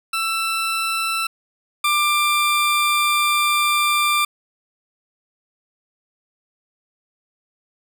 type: tone pair in turn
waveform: 20% pulse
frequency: 1332 / 1186.7 Hz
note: E6 / D6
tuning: +18 / +18 cents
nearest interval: major second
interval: 200 cents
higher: first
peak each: -15 / -11 dBFS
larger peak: second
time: 0.13-1.27 / 1.84-4.25 s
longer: second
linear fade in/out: 5 ms
effects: none